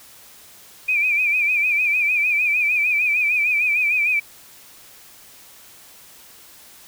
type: tone with vibrato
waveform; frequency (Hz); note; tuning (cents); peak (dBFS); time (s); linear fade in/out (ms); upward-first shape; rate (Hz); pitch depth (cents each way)
sine; 2414; D7; +47; -16; 0.88-4.2; 10; sine; 6.6; 82
effects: white hiss -46 dBFS RMS until 6.87 s